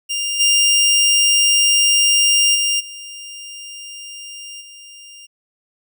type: tone with level steps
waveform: 20% pulse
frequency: 2800 Hz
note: F7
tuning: 4 cents sharp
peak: -15 / -7 / -11 / -27 / -33 dBFS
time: 0.09-5.27 s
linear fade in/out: 20 ms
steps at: 0.39 / 2.54 / 2.79 / 4.6 s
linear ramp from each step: 20 ms
effects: none